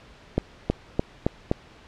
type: accelerating click train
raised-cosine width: 2 ms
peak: -7 dBFS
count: 5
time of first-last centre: 0.38-1.514 s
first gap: 320 ms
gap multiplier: 0.92
effects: pink hiss -50 dBFS RMS until 1.87 s + low-pass 4000 Hz 12 dB/octave